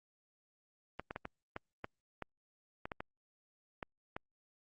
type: clicks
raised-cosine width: 0.5 ms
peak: -25 dBFS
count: 12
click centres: 0.996 / 1.109 / 1.161 / 1.254 / 1.564 / 1.844 / 2.223 / 2.855 / 2.918 / 3.005 / 3.828 / 4.165 s
effects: Opus 32 kbps